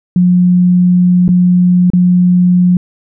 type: tone with dropouts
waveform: sine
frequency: 179.2 Hz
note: F3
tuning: 45 cents sharp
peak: -5 dBFS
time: 0.16-2.77 s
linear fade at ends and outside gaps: 2 ms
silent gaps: 1.28-1.289 / 1.902-1.934 s
effects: none